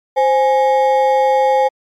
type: ring-modulated tone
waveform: triangle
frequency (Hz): 678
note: E5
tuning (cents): +49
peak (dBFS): -5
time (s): 0.16-1.69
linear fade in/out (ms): 20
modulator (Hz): 154
effects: MP3 64 kbps